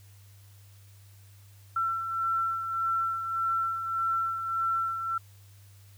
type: beating tone pair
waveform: sine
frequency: 1346 / 1347.7 Hz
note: E6 / E6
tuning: +36 / +38 cents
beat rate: 1.7 Hz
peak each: -27 / -36 dBFS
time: 1.76-5.18 s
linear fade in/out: 5 ms
effects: added 99 Hz sine -51 dBFS peak until 5.97 s + white hiss -61 dBFS RMS until 5.97 s